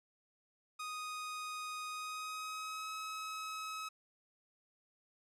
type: tone with pitch glide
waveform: sawtooth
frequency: 1244.5 to 1281 Hz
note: D#6 to E6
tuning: 0 to -50 cents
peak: -37 dBFS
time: 0.79-3.89 s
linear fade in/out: 10 ms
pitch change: +50 cents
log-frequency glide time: 1.89-2.91 s
effects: low-pass 11000 Hz 12 dB/octave